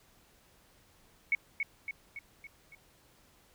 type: tone with echo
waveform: sine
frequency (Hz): 2217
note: C#7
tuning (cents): 0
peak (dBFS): -24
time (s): 1.32-1.35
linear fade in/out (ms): 2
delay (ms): 280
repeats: 5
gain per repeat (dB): -5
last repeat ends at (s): 2.75
effects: pink hiss -64 dBFS RMS until 3.54 s